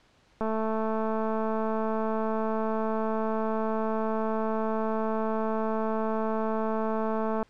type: click train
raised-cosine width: 1 ms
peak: -17 dBFS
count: 1545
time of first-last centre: 0.41-7.428 s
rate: 220 Hz
effects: pink hiss -62 dBFS RMS until 7.49 s + low-pass 5000 Hz 12 dB/octave